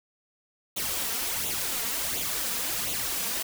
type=noise with flanger; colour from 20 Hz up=white; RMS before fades=-30 dBFS; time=0.76-3.43 s; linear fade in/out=10 ms; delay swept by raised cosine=0.29 to 4.39 ms; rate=1.4 Hz; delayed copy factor=+0.65; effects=none